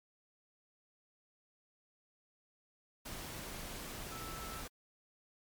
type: tone in noise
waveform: sine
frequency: 1318 Hz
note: E6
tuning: 1 cent flat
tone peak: -48 dBFS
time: 4.11-4.62 s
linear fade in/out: 10 ms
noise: pink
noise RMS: -45 dBFS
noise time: 3.05-4.68 s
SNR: -6 dB
effects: MP3 96 kbps